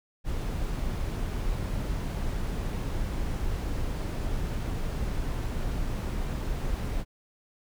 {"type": "noise", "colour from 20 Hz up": "brown", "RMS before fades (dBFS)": -30, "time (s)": [0.24, 7.05], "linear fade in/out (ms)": 50, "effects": []}